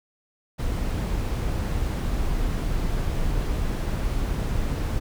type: noise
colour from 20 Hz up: brown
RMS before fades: -25 dBFS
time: 0.58-5 s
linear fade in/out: 20 ms
effects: none